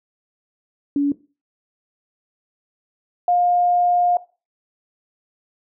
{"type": "tone pair in turn", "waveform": "sine", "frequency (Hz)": [284.6, 708.9], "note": ["C#4", "F5"], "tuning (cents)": [46, 26], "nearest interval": "octave + major third", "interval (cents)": 1580, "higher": "second", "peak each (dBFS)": [-15, -14], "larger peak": "second", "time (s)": [[0.96, 1.12], [3.28, 4.17]], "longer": "second", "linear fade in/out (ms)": 2, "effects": ["noise-tail reverb RT60 0.3 s tail -17 dB re dry"]}